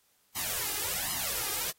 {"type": "noise with flanger", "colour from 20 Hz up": "white", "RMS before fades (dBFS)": -33, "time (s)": [0.35, 1.72], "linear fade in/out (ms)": 20, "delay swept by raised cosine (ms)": [0.98, 2.48], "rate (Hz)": 1.3, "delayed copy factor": 0.8, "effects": ["white hiss -69 dBFS RMS until 1.78 s", "AAC 48 kbps"]}